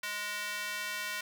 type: tone with high-pass filter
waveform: square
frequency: 207.7 Hz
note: G#3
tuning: in tune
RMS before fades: -37 dBFS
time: 0.03-1.21 s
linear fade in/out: 5 ms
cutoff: 1700 Hz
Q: 1.5
effects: none